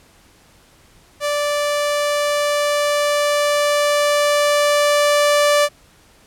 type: tone with level ramp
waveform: sawtooth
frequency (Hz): 585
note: D5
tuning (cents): -7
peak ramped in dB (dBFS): -14 to -8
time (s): 1.2-5.69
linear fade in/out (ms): 50
effects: pink hiss -51 dBFS RMS until 6.26 s + low-pass 12000 Hz 12 dB/octave